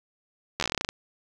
slowing click train, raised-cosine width 0.2 ms, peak -9 dBFS, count 13, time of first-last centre 0.6-0.89 s, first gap 12 ms, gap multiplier 1.12, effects none

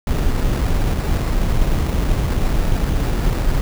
brown noise with sample-and-hold, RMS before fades -17 dBFS, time 0.07-3.61 s, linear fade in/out 2 ms, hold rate 3150 Hz, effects none

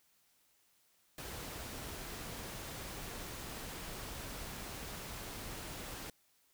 pink noise, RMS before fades -45 dBFS, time 1.18-6.1 s, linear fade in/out 2 ms, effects white hiss -72 dBFS RMS until 6.53 s

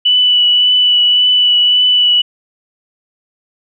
sine tone with vibrato, 2966 Hz, F#7, 4 cents sharp, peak -7 dBFS, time 0.05-2.22 s, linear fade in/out 10 ms, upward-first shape triangle, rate 1.8 Hz, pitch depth 16 cents each way, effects none

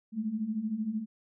sine beating tone pair, 207.7 / 220.7 Hz, G#3 / A3, 0 / +5 cents, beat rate 13 Hz, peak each -36 / -31 dBFS, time 0.12-1.06 s, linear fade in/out 50 ms, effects none

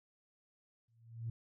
sine tone with exponential growth, 115 Hz, A#2, 23 cents flat, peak -34 dBFS, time 0.88-1.3 s, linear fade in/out 5 ms, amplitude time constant 90 ms, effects tanh soft clip ceiling -31 dBFS

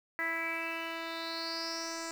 10% pulse tone with low-pass filter sweep, 329.6 Hz, E4, in tune, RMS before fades -37 dBFS, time 0.19-2.11 s, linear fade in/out 0 ms, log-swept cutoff 1900 to 7000 Hz, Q 7.8, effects 9-bit

